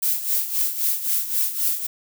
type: noise with tremolo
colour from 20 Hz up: violet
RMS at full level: -20 dBFS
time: 0.02-1.87 s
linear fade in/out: 10 ms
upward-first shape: sine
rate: 3.8 Hz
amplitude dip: 70%
effects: none